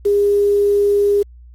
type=tone with quantisation; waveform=sine; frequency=406.5 Hz; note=G#4; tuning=37 cents flat; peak=-11 dBFS; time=0.05-1.23 s; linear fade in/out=10 ms; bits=6; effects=added 60 Hz sine -38 dBFS peak until 1.54 s + AAC 48 kbps